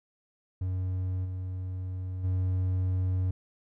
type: tone with level steps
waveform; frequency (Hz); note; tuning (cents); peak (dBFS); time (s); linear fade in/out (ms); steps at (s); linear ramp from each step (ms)
triangle; 92.5; F#2; 0; -26 / -30 / -23; 0.61-3.31; 5; 1.24 / 2.23; 20
effects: none